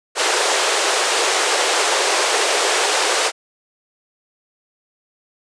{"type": "band-pass noise", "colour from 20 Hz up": "pink", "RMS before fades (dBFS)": -18, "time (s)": [0.15, 3.32], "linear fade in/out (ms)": 50, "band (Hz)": [380, 9200], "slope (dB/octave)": 48, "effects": []}